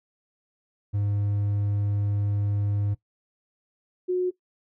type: tone pair in turn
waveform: triangle / sine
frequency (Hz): 102.1 / 363.8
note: G#2 / F#4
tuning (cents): -29 / -29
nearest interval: octave + minor seventh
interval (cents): 2200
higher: second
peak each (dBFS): -21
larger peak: neither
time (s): 0.93-2.95 / 4.08-4.31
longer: first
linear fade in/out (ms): 20
effects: noise-tail reverb RT60 0.1 s tail -17 dB re dry